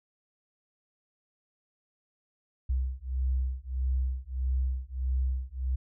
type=beating tone pair; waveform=sine; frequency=63.7 / 65.3 Hz; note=C2 / C2; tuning=-46 / -3 cents; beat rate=1.6 Hz; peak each=-30 dBFS; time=2.69-5.76 s; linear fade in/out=10 ms; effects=none